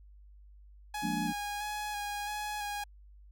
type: tone with vibrato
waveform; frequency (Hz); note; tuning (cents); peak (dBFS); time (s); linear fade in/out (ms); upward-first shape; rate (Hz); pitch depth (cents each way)
sawtooth; 830.6; G#5; 0; -31; 0.94-2.84; 5; square; 1.5; 18
type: chord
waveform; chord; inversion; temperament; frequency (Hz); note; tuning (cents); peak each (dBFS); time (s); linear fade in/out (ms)
sine; Bb dominant seventh; second; equal; 174.61 / 207.7 / 233.1 / 293.7; F3 / Ab3 / Bb3 / D4; 0 / 0 / 0 / 0; -37; 1.02-1.33; 20
effects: added 50 Hz sine -52 dBFS peak until 3.31 s